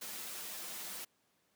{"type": "noise with comb filter", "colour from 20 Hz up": "white", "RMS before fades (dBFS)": -44, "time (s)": [0.01, 1.05], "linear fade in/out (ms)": 10, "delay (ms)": 7.2, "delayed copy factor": -0.55, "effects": ["pink hiss -75 dBFS RMS until 1.55 s", "high-pass 150 Hz 12 dB/octave"]}